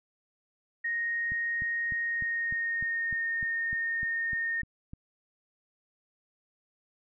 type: tone with pitch glide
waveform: sine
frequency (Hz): 1864.7 to 1838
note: A#6 to A#6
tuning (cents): 0 to -25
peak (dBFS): -28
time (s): 0.84-4.62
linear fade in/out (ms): 10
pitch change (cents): -25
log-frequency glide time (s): 2-3.27
type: click train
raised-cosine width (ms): 5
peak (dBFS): -30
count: 13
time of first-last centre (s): 1.32-4.934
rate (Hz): 3.32
effects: none